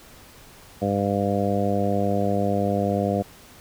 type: harmonic tone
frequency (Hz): 100.4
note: G2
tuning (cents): +42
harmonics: 1 / 2 / 3 / 4 / 5 / 6 / 7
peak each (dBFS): -28 / -25 / -30 / -31 / -27 / -29 / -28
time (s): 0.81-3.23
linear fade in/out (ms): 20
effects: pink hiss -48 dBFS RMS until 3.6 s